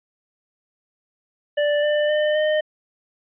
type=tone with pitch steps; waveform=square; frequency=587.3 / 595.8 / 604.5 / 613.3 Hz; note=D5 / D5 / D5 / D#5; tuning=0 / +25 / +50 / -25 cents; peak=-18 dBFS; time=1.57-2.61 s; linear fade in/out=10 ms; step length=260 ms; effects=resampled to 8000 Hz